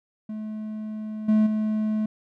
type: tone with level steps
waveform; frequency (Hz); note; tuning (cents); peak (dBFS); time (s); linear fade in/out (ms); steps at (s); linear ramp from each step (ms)
triangle; 215.4; A3; -37; -28 / -14 / -20; 0.29-2.06; 5; 1.28 / 1.46; 10
effects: none